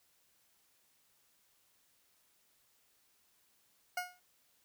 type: tone with exponential decay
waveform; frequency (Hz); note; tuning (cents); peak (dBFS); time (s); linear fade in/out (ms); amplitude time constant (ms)
20% pulse; 721; F#5; -45; -27; 3.97-4.2; 5; 48
effects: white hiss -72 dBFS RMS until 4.64 s